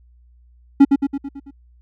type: tone with echo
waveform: triangle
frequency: 277.7 Hz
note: C#4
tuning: 3 cents sharp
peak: -3 dBFS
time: 0.8-0.85 s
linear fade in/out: 10 ms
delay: 110 ms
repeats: 6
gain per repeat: -5 dB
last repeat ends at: 1.51 s
effects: added 60 Hz sine -48 dBFS peak until 1.81 s